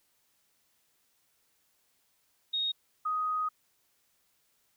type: tone pair in turn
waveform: sine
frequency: 3735 / 1250.7 Hz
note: A#7 / D#6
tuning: +3 / +9 cents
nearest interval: octave + perfect fifth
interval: 1894 cents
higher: first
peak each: -28 dBFS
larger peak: neither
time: 2.53-2.72 / 3.05-3.49 s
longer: second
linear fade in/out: 10 ms
effects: white hiss -72 dBFS RMS until 4.76 s